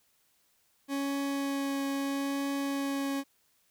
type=tone with vibrato; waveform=40% pulse; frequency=277.2 Hz; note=C#4; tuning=in tune; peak=-29 dBFS; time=0.88-3.24 s; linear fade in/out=50 ms; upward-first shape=triangle; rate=0.77 Hz; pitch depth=10 cents each way; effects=white hiss -70 dBFS RMS until 3.7 s